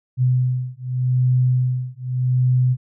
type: beating tone pair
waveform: sine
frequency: 126.2 / 127.04 Hz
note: B2 / B2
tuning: +38 / +49 cents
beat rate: 0.84 Hz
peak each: -19 dBFS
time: 0.17-2.77 s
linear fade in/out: 50 ms
effects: none